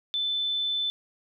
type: tone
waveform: sine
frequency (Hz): 3520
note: A7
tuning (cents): 0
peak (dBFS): -25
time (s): 0.14-0.9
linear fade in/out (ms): 0
effects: none